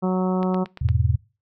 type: harmonic tone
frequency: 185 Hz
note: F#3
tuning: in tune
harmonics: 1 / 2 / 3 / 4 / 5 / 6 / 7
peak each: -20 / -26 / -30 / -32 / -34 / -36 / -37 dBFS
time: 0.02-0.65 s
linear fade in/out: 20 ms
type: click train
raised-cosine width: 0.3 ms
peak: -20 dBFS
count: 5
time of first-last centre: 0.43-0.888 s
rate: 8.73 Hz
type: chord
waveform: sine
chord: E major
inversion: none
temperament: just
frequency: 82.41 / 103.01 / 123.61 Hz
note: E2 / G#2 / B2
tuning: 0 / -14 / +2 cents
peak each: -21 / -22 / -22 dBFS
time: 0.81-1.16 s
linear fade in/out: 10 ms
effects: noise-tail reverb RT60 0.3 s tail -23 dB re dry